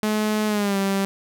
sawtooth tone with pitch glide, 213.6 to 195.87 Hz, G#3 to G3, +49 to -1 cents, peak -16 dBFS, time 0.03-1.05 s, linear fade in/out 0 ms, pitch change -150 cents, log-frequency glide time 0.47-0.77 s, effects none

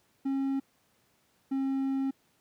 triangle tone pair in turn, 271.4 / 269.4 Hz, C#4 / C#4, -36 / -49 cents, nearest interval unison, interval 13 cents, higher first, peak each -25 dBFS, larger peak neither, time 0.25-0.6 / 1.51-2.11 s, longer second, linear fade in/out 10 ms, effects pink hiss -69 dBFS RMS until 2.4 s + high-pass 100 Hz 12 dB/octave

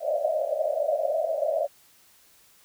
white band-pass noise, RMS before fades -26 dBFS, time 0-1.68 s, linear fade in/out 50 ms, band 560 to 660 Hz, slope 96 dB/octave, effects white hiss -58 dBFS RMS until 2.64 s

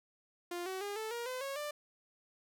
sawtooth tone with pitch steps, 350 / 377.3 / 406.7 / 438.4 / 472.6 / 509.5 / 549.2 / 592 Hz, F4 / F#4 / G#4 / A4 / A#4 / C5 / C#5 / D5, +4 / +34 / -36 / -6 / +24 / -46 / -16 / +14 cents, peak -34 dBFS, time 0.51-1.71 s, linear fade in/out 5 ms, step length 150 ms, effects none

